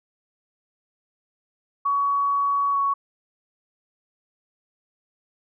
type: tone with pitch glide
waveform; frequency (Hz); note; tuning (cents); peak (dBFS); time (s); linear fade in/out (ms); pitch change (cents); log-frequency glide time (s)
sine; 1125 to 1114.7; C#6 to C#6; +25 to +9; -19; 1.85-2.94; 10; -16; 2.71-2.78
effects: none